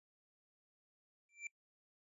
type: tone with exponential growth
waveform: square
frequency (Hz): 2349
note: D7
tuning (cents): 0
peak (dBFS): -40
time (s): 1.29-1.47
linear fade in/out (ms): 2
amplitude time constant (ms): 38
effects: noise-tail reverb RT60 0.1 s tail -25 dB re dry + resampled to 24000 Hz